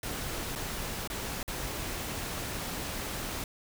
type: noise with dropouts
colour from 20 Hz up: pink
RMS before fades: -36 dBFS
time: 0.03-3.44 s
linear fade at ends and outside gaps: 2 ms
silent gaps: 0.553-0.558 / 1.075-1.1 / 1.43-1.478 s
effects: none